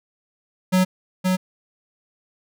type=tone with echo; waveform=square; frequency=185 Hz; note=F#3; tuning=in tune; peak=-15 dBFS; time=0.72-0.85 s; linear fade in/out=20 ms; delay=520 ms; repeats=1; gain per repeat=-3 dB; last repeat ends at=1.37 s; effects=none